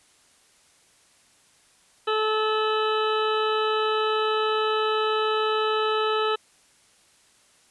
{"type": "harmonic tone", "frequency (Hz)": 433.5, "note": "A4", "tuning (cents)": -26, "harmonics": [1, 2, 3, 4, 6, 7, 8, 9], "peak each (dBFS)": [-24, -31, -26, -35, -37, -33, -44, -36], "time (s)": [2.07, 6.36], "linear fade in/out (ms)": 10, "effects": ["white hiss -59 dBFS RMS until 7.7 s", "resampled to 24000 Hz"]}